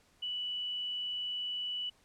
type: tone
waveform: sine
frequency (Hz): 2960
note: F#7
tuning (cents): 0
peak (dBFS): -34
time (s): 0.22-1.9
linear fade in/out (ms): 10
effects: pink hiss -67 dBFS RMS until 2.04 s + low-pass 10000 Hz 12 dB/octave